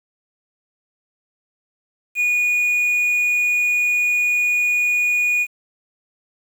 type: tone with quantisation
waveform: triangle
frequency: 2454 Hz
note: D#7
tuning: 25 cents flat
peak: -14 dBFS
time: 2.15-5.47 s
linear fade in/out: 50 ms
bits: 7
effects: none